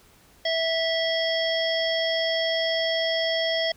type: harmonic tone with a mistuned harmonic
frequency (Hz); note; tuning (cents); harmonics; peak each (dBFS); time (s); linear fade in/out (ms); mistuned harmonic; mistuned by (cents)
656; E5; -9; 1 / 3 / 5 / 7 / 8; -25 / -29 / -28 / -37 / -32; 0.45-3.72; 5; 8; +19
effects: pink hiss -56 dBFS RMS until 3.76 s